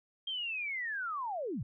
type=linear sweep; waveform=sine; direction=down; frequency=3213 to 87.31 Hz; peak=-34 dBFS; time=0.27-1.63 s; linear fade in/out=5 ms; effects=none